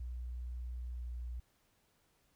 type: tone with pitch glide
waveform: sine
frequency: 61 to 60.3 Hz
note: B1 to B1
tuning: -21 to -41 cents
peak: -39 dBFS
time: 0-1.4 s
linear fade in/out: 5 ms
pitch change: -20 cents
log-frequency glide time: 0.91-1.07 s
effects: pink hiss -74 dBFS RMS until 2.35 s